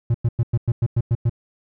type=tone bursts; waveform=triangle; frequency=117.3 Hz; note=A#2; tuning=11 cents sharp; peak=-13 dBFS; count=9; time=0.1-1.296 s; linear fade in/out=5 ms; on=44 ms; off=100 ms; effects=none